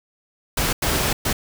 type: noise bursts at uneven times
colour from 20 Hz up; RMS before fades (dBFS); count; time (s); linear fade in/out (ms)
pink; -21; 3; 0.57-0.73 / 0.82-1.13 / 1.25-1.33; 5
effects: none